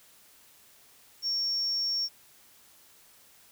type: tone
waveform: triangle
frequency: 5500 Hz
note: F8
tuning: 27 cents flat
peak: -24 dBFS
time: 1.22-2.09 s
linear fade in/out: 50 ms
effects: tanh soft clip ceiling -24 dBFS + white hiss -58 dBFS RMS until 3.51 s